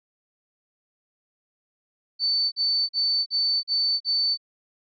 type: tone bursts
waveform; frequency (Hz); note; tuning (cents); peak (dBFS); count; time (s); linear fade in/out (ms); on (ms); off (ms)
sine; 4524; C#8; +34; -20; 6; 2.19-4.375; 50; 330; 41
effects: none